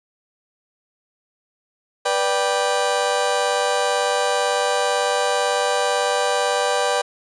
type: chord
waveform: 30% pulse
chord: G major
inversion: first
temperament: just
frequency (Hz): 490 / 588 / 784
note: B4 / D5 / G5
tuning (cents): -14 / +2 / 0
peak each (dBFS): -20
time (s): 2.05-7.02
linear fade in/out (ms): 10
effects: resampled to 22050 Hz + 8-bit